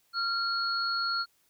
sine tone pair together, 1382 / 4341 Hz, F6 / C#8, -19 / -37 cents, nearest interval octave + minor sixth, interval 1982 cents, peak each -29 / -31 dBFS, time 0.13-1.26 s, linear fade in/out 50 ms, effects white hiss -69 dBFS RMS until 1.49 s

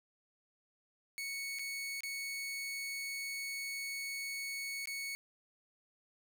sawtooth tone with dropouts, 2217 Hz, C#7, in tune, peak -35 dBFS, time 1.18-5.15 s, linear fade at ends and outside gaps 0 ms, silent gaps 1.587-1.593 / 2.006-2.034 / 4.856-4.873 s, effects none

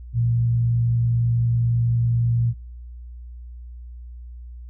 sine tone with frequency modulation, 118 Hz, A#2, 22 cents sharp, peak -17 dBFS, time 0.13-2.54 s, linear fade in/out 50 ms, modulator 50 Hz, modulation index 0.23, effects noise-tail reverb RT60 0.6 s tail -24 dB re dry + added 60 Hz sine -35 dBFS peak until 4.69 s

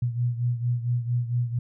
sine beating tone pair, 120 / 124.4 Hz, B2 / B2, -49 / +13 cents, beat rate 4.4 Hz, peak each -24 / -29 dBFS, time 0.02-1.59 s, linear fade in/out 5 ms, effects none

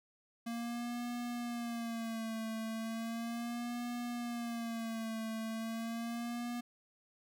square tone with vibrato, 231.6 Hz, A#3, 11 cents flat, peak -38 dBFS, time 0.46-6.61 s, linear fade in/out 10 ms, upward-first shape sine, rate 0.36 Hz, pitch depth 70 cents each way, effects none

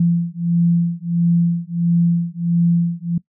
sine beating tone pair, 170 / 171.5 Hz, F3 / F3, -46 / -31 cents, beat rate 1.5 Hz, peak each -17 dBFS, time 0-3.18 s, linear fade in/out 5 ms, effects noise-tail reverb RT60 0.1 s tail -20 dB re dry

